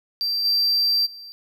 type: tone with level steps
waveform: triangle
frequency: 4699 Hz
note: D8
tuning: in tune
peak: -20 / -16 / -36 dBFS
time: 0.21-1.32 s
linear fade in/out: 0 ms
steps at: 0.44 / 1.05 s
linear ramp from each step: 20 ms
effects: none